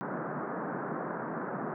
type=band-pass noise; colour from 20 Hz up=pink; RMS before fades=-36 dBFS; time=0.01-1.74 s; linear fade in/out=0 ms; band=150 to 1600 Hz; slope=48 dB/octave; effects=none